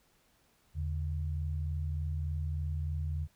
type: tone pair together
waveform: sine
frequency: 80.6 / 143.95 Hz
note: E2 / D3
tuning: -38 / -34 cents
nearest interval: minor seventh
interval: 1004 cents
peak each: -32 / -39 dBFS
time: 0.74-3.28 s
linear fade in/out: 50 ms
effects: pink hiss -69 dBFS RMS until 3.35 s